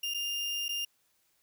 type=tone with dropouts; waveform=35% pulse; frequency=2807 Hz; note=F7; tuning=8 cents sharp; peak=-30 dBFS; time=0.03-0.85 s; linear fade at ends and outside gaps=5 ms; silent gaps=0.139-0.144 / 0.683-0.69 s; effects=white hiss -72 dBFS RMS until 1.42 s